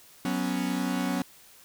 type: chord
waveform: 45% pulse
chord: F# suspended fourth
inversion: none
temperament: equal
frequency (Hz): 185 / 246.9 / 277.2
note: F#3 / B3 / C#4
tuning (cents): 0 / 0 / 0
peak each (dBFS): -31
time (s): 0.25-1.22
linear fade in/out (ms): 2
effects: white hiss -54 dBFS RMS until 1.64 s